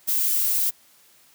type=noise; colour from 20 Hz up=violet; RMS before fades=-22 dBFS; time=0.07-0.71 s; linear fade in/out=20 ms; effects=white hiss -56 dBFS RMS until 1.34 s + high-pass 80 Hz 12 dB/octave